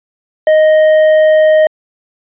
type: tone with tanh clipping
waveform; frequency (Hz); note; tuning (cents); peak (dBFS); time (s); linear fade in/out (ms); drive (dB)
sine; 622.3; D#5; 0; -6; 0.47-1.67; 2; 7
effects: resampled to 8000 Hz